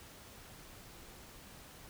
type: silence
effects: pink hiss -54 dBFS RMS until 1.89 s